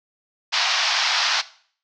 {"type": "band-pass noise", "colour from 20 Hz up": "white", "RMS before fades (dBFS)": -21, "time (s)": [0.52, 1.42], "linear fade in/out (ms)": 20, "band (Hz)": [690, 5500], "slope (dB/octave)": 48, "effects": ["noise-tail reverb RT60 0.5 s tail -17 dB re dry"]}